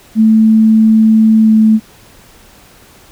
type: tone with pitch glide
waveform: sine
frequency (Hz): 220 to 218.6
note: A3 to A3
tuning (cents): 0 to -11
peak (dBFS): -4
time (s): 0.15-1.8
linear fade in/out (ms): 50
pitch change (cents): -11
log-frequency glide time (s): 1.42-1.51
effects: pink hiss -42 dBFS RMS until 3.11 s